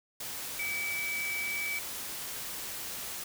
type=tone in noise; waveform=sine; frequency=2296 Hz; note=D7; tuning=40 cents flat; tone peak=-32 dBFS; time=0.59-1.79 s; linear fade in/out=5 ms; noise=white; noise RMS=-39 dBFS; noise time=0.2-3.24 s; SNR=+4 dB; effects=none